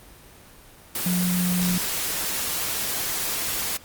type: tone in noise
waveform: sine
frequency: 179.2 Hz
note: F3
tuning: 45 cents sharp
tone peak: -21 dBFS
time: 1.06-1.78 s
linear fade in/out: 2 ms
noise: white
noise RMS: -27 dBFS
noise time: 0.95-3.77 s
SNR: +3 dB
effects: pink hiss -48 dBFS RMS until 3.84 s + Opus 24 kbps